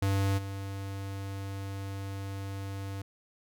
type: tone with level steps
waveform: square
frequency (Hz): 98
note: G2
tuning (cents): 0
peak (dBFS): -26 / -36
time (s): 0.02-3.02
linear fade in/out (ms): 5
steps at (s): 0.37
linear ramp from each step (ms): 20
effects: none